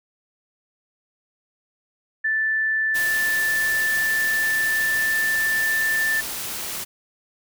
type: tone with pitch glide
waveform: sine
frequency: 1760 to 1772.2 Hz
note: A6 to A6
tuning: 0 to +12 cents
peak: -19 dBFS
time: 2.24-6.21 s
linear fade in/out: 10 ms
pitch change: +12 cents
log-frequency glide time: 3.52-6.07 s
type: noise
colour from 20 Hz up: white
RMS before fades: -30 dBFS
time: 2.94-6.85 s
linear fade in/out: 20 ms
effects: none